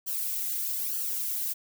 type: noise with flanger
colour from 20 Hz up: violet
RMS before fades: -31 dBFS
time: 0.06-1.54 s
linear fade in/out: 20 ms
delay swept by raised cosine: 0.66 to 2.46 ms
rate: 1.1 Hz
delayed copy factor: +0.9
effects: none